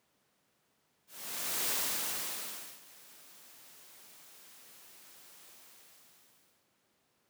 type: noise with ADSR envelope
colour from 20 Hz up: white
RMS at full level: -32 dBFS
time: 1.07-6.69 s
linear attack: 620 ms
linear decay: 1100 ms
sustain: -24 dB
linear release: 1200 ms
effects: pink hiss -74 dBFS RMS until 7.29 s + high-pass 150 Hz 12 dB/octave